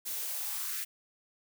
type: noise with high-pass filter sweep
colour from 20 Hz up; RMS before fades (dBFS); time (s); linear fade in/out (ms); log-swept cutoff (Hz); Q
blue; -36; 0.05-0.85; 20; 300 to 1900; 2.6
effects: none